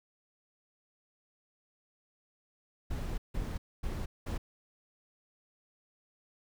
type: noise bursts at uneven times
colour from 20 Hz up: brown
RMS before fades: -35 dBFS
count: 4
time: 2.9-3.18 / 3.34-3.58 / 3.83-4.06 / 4.26-4.38 s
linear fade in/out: 10 ms
effects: none